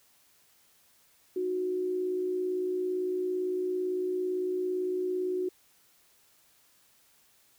sine tone pair together, 309.2 / 367 Hz, D#4 / F#4, -11 / -14 cents, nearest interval minor third, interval 297 cents, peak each -39 / -28 dBFS, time 1.36-5.49 s, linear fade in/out 5 ms, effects white hiss -64 dBFS RMS until 7.58 s

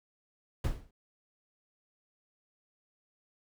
brown noise with exponential decay, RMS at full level -25 dBFS, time 0.64-0.91 s, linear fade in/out 5 ms, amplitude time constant 58 ms, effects none

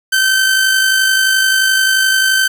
sawtooth tone with amplitude modulation, 1544 Hz, G6, 27 cents flat, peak -5 dBFS, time 0.12-2.48 s, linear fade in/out 10 ms, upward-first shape sine, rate 51.5 Hz, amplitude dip 35%, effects none

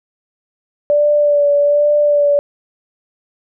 sine tone with vibrato, 583 Hz, D5, 13 cents flat, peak -9 dBFS, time 0.9-2.39 s, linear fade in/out 0 ms, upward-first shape sine, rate 1.2 Hz, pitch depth 23 cents each way, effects none

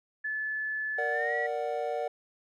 sine tone with pitch glide, 1731 to 1931.8 Hz, A6 to B6, -29 to -39 cents, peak -30 dBFS, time 0.24-1.47 s, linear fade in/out 10 ms, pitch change +190 cents, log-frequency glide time 1.11-1.35 s
triangle chord, Bb augmented, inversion none, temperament equal, 466.2 / 587.3 / 740 Hz, Bb4 / D5 / F#5, 0 / 0 / 0 cents, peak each -32 dBFS, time 0.98-2.08 s, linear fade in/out 5 ms
effects none

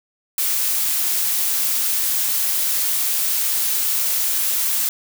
blue noise, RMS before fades -20 dBFS, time 0.38-4.89 s, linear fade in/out 2 ms, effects none

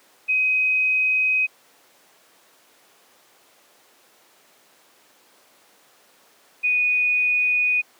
sine tone pair in turn, 2521 / 2476 Hz, D#7 / D#7, +22 / -9 cents, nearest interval unison, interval 31 cents, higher first, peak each -17 dBFS, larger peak neither, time 0.28-1.47 / 6.63-7.82 s, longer neither, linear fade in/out 20 ms, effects pink hiss -55 dBFS RMS until 7.99 s + high-pass 400 Hz 12 dB/octave

